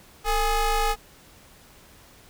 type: ring-modulated tone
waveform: 30% pulse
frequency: 424.2 Hz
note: G#4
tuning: 37 cents sharp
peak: -15 dBFS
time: 0.24-0.96 s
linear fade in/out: 50 ms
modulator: 398 Hz
effects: pink hiss -52 dBFS RMS until 2.29 s